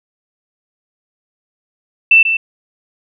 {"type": "tone with echo", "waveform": "sine", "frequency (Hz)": 2667, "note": "E7", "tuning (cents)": 20, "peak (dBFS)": -4, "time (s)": [2.11, 2.23], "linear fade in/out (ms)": 5, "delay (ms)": 140, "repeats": 1, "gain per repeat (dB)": -8, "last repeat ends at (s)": 2.37, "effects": []}